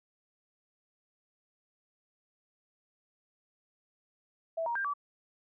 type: tone with pitch steps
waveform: sine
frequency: 657 / 941 / 1591 / 1151 Hz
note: E5 / A#5 / G6 / D6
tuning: -6 / +16 / +25 / -35 cents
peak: -30 dBFS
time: 4.57-4.938 s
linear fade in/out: 10 ms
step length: 92 ms
effects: none